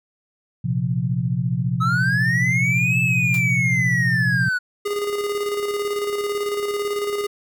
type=chord; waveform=sine; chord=Bb suspended second; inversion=none; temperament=just; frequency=116.54 / 131.11 / 174.81 Hz; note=Bb2 / C3 / F3; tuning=0 / +4 / +2 cents; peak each=-25 / -22 / -24 dBFS; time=0.64-4.49 s; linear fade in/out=10 ms
type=linear two-way sweep; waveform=triangle; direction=up then down; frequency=1268 to 2637 to 1458 Hz; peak=-17 dBFS; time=1.8-4.59 s; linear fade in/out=20 ms; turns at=3 s
type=noise with exponential decay; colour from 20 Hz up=white; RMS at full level=-31 dBFS; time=3.34-3.49 s; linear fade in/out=2 ms; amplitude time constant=31 ms
type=tone with tremolo; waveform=square; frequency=410 Hz; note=G#4; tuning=22 cents flat; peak=-21 dBFS; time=4.85-7.27 s; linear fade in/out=10 ms; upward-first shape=square; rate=18 Hz; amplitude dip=40%
effects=none